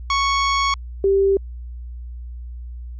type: tone pair in turn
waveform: sawtooth / sine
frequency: 1108.7 / 392 Hz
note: C#6 / G4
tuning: 0 / 0 cents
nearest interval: octave + tritone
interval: 1800 cents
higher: first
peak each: -13 dBFS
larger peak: neither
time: 0.1-0.74 / 1.04-1.37 s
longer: first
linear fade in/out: 2 ms
effects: added 60 Hz sine -30 dBFS peak until 2.99 s + resampled to 16000 Hz